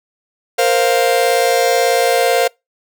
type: chord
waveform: 45% pulse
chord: Bb suspended second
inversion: none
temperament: just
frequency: 466.2 / 524.4 / 699.2 Hz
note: Bb4 / C5 / F5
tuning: 0 / +4 / +2 cents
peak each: -16 dBFS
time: 0.58-2.48 s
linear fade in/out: 10 ms
effects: noise-tail reverb RT60 0.2 s tail -25 dB re dry